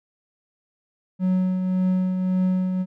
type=tone with tremolo; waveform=triangle; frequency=185 Hz; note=F#3; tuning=in tune; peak=-15 dBFS; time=1.19-2.86 s; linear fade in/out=50 ms; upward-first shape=triangle; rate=1.8 Hz; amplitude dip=45%; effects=none